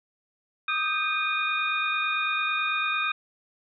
sine tone cluster, 1209 / 1258 / 1572 / 2461 / 3681 Hz, D6 / D#6 / G6 / D#7 / A#7, +50 / +19 / +4 / -20 / -23 cents, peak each -35 / -30 / -32 / -27 / -34 dBFS, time 0.68-3.12 s, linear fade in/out 5 ms, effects none

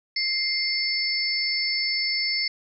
sine tone cluster, 2100 / 4481 / 5240 Hz, C7 / C#8 / E8, +6 / +18 / -11 cents, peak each -27 dBFS, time 0.16-2.48 s, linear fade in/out 5 ms, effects none

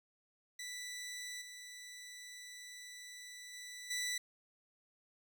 15% pulse tone with level steps, 1975.5 Hz, B6, in tune, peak -37 / -43 / -41 / -30 dBFS, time 0.59-4.18 s, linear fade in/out 5 ms, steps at 1.41 / 3.53 / 3.9 s, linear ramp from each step 10 ms, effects none

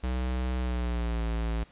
square tone with pitch glide, 63 to 56.45 Hz, B1 to A1, +35 to +45 cents, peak -28 dBFS, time 0.03-1.64 s, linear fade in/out 10 ms, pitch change -190 cents, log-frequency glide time 0.58-1.25 s, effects pink hiss -58 dBFS RMS until 1.71 s + resampled to 8000 Hz

